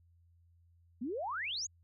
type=exponential sweep; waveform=sine; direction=up; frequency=220 to 7040 Hz; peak=-35 dBFS; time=1.01-1.67 s; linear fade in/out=10 ms; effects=added 85 Hz sine -63 dBFS peak until 1.83 s